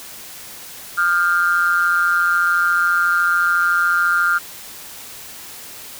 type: tone with amplitude modulation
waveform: sine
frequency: 1396.9 Hz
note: F6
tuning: in tune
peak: -9 dBFS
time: 0.97-4.39 s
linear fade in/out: 20 ms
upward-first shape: sine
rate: 174 Hz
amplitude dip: 90%
effects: tanh soft clip ceiling -5 dBFS + white hiss -36 dBFS RMS until 5.99 s